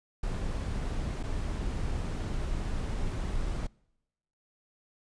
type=noise with dropouts; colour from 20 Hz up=brown; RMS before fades=-32 dBFS; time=0.23-3.67 s; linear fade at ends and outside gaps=5 ms; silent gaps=1.23-1.235 s; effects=noise-tail reverb RT60 0.9 s tail -26 dB re dry + resampled to 22050 Hz